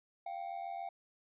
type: ring-modulated tone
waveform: triangle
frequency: 738 Hz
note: F#5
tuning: 5 cents flat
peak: -34 dBFS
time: 0.26-0.89 s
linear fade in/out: 5 ms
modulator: 43.5 Hz
effects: resampled to 8000 Hz